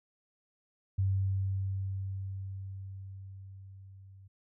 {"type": "tone with level ramp", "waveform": "sine", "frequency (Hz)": 96.5, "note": "G2", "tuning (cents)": -27, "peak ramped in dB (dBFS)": [-25, -51], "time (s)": [0.98, 4.28], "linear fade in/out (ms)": 10, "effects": []}